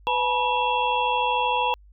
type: tone cluster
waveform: sine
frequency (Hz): 500 / 855 / 968 / 2704 / 3332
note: B4 / A5 / B5 / E7 / G#7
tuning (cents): +21 / -50 / -35 / +43 / +5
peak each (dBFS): -29 / -26 / -23 / -29 / -32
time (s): 0.07-1.74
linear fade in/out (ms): 0
effects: added 50 Hz sine -48 dBFS peak until 1.92 s